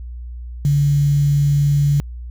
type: tone with quantisation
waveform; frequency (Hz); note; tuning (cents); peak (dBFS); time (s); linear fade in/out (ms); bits
sine; 143.6; D3; -39; -12; 0.65-2; 0; 6
effects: added 60 Hz sine -28 dBFS peak until 2.3 s